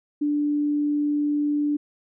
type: tone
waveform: sine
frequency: 293.7 Hz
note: D4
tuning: in tune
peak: -20 dBFS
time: 0.21-1.77 s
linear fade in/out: 10 ms
effects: none